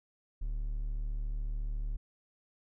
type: tone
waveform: triangle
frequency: 37 Hz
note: D1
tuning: 14 cents sharp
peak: -30 dBFS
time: 0.41-1.97 s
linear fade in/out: 10 ms
effects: none